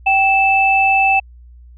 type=tone pair together; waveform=sine; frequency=777.7 / 2637 Hz; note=G5 / E7; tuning=-14 / 0 cents; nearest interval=octave + major sixth; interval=2114 cents; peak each=-13 dBFS; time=0.06-1.2 s; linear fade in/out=10 ms; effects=added 60 Hz sine -38 dBFS peak until 1.77 s